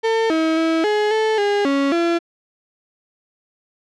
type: tone with pitch steps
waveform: 35% pulse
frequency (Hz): 449.5 / 320.6 / 325 / 420.9 / 437.4 / 407.8 / 277.7 / 339.6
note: A4 / E4 / E4 / G#4 / A4 / G#4 / C#4 / F4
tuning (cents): +37 / -48 / -24 / +23 / -10 / -32 / +3 / -48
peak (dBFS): -14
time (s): 0.03-2.19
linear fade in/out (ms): 20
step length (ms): 270
effects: low-pass 4000 Hz 12 dB/octave